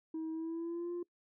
sine tone with pitch glide, 320 to 349 Hz, D#4 to F4, +49 to -1 cents, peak -34 dBFS, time 0.14-1.03 s, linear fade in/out 5 ms, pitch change +150 cents, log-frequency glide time 0.32-0.92 s, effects noise-tail reverb RT60 0.1 s tail -23 dB re dry + tanh soft clip ceiling -35 dBFS

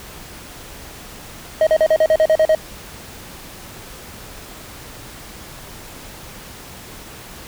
triangle tone bursts, 630 Hz, D#5, 21 cents sharp, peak -8 dBFS, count 10, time 1.61-2.55 s, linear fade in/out 2 ms, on 58 ms, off 40 ms, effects pink hiss -37 dBFS RMS until 7.47 s

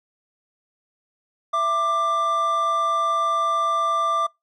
triangle tone pair together, 665 / 1184 Hz, E5 / D6, +15 / +14 cents, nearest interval minor seventh, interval 999 cents, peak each -25 / -17 dBFS, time 1.53-4.27 s, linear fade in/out 10 ms, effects noise-tail reverb RT60 0.2 s tail -25 dB re dry + MP3 48 kbps

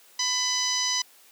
10% pulse tone with low-pass filter, 1000 Hz, B5, 21 cents sharp, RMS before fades -26 dBFS, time 0.19-1.02 s, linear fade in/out 5 ms, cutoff 5700 Hz, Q 4.7, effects white hiss -55 dBFS RMS until 1.31 s + high-pass 300 Hz 12 dB/octave

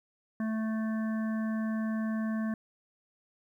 harmonic tone, 220 Hz, A3, in tune, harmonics 1 / 3 / 5 / 7 / 8, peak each -29 / -43 / -46 / -48 / -47 dBFS, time 0.4-2.54 s, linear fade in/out 2 ms, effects 11-bit

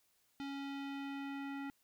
square tone with low-pass filter sweep, 277.7 Hz, C#4, 3 cents sharp, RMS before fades -43 dBFS, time 0.4-1.7 s, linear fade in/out 0 ms, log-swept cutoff 3800 to 2100 Hz, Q 1.6, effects white hiss -75 dBFS RMS until 1.83 s

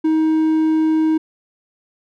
triangle tone, 315.7 Hz, D#4, 25 cents sharp, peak -11 dBFS, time 0.04-1.18 s, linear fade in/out 10 ms, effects none

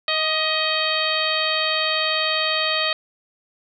harmonic tone with a mistuned harmonic, 630 Hz, D#5, 21 cents sharp, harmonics 1 / 2 / 3 / 4 / 5 / 6 / 7, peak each -27 / -27 / -27 / -27 / -27 / -27 / -27 dBFS, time 0.08-2.93 s, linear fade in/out 2 ms, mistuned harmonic 2, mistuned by -29 cents, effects none

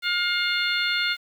harmonic tone, 710 Hz, F5, 28 cents sharp, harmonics 2 / 3 / 4 / 5 / 6, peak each -26 / -27 / -30 / -29 / -30 dBFS, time 0.02-1.17 s, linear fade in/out 50 ms, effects 8-bit

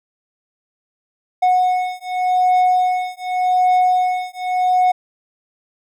triangle beating tone pair, 732 / 732.86 Hz, F#5 / F#5, -19 / -17 cents, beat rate 0.86 Hz, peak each -15 dBFS, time 1.42-4.92 s, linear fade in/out 10 ms, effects none

